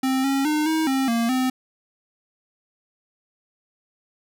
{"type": "tone with pitch steps", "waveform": "square", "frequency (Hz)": [263, 272.9, 303.8, 317.5, 266.9, 231.9, 257.4], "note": ["C4", "C#4", "D#4", "D#4", "C4", "A#3", "C4"], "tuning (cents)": [9, -27, -41, 35, 35, -9, -28], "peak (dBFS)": -20, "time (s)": [0.03, 1.5], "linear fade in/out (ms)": 5, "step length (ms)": 210, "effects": []}